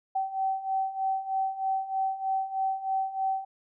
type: beating tone pair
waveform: sine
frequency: 767 / 770.2 Hz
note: G5 / G5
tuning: -38 / -31 cents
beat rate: 3.2 Hz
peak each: -32 / -28 dBFS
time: 0.15-3.45 s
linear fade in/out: 10 ms
effects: none